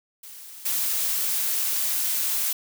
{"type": "noise with level steps", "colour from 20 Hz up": "blue", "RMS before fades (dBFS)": [-42, -25], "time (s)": [0.23, 2.53], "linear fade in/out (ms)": 5, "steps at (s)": 0.65, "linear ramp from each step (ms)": 10, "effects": []}